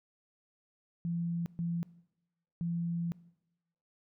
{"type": "tone bursts at uneven times", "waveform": "sine", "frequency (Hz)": 170, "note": "F3", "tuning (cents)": -46, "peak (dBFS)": -31, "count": 3, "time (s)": [[1.05, 1.46], [1.59, 1.83], [2.61, 3.12]], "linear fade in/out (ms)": 0, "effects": ["noise-tail reverb RT60 0.9 s tail -21 dB re dry"]}